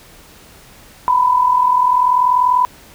sine tone pair together, 959 / 999.3 Hz, A#5 / B5, +49 / +20 cents, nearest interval minor second, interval 71 cents, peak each -17 / -11 dBFS, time 1.08-2.65 s, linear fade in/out 0 ms, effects pink hiss -43 dBFS RMS until 2.94 s

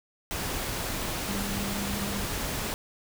sine tone in noise, 200.4 Hz, G3, 38 cents sharp, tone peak -33 dBFS, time 1.29-2.24 s, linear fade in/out 0 ms, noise pink, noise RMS -32 dBFS, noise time 0.31-2.74 s, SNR -4 dB, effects none

